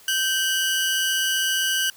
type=tone pair together; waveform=sawtooth; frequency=1556 / 2937 Hz; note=G6 / F#7; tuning=-13 / -13 cents; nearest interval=major seventh; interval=1100 cents; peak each=-20 dBFS; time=0.08-1.9 s; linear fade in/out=2 ms; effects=white hiss -50 dBFS RMS until 1.96 s